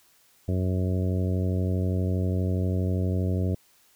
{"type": "harmonic tone", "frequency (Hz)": 92.4, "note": "F#2", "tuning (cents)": -2, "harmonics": [1, 2, 3, 4, 5, 6, 7], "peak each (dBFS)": [-24, -30, -34, -36, -38, -40, -41], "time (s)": [0.48, 3.55], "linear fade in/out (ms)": 5, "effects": ["white hiss -61 dBFS RMS until 3.95 s"]}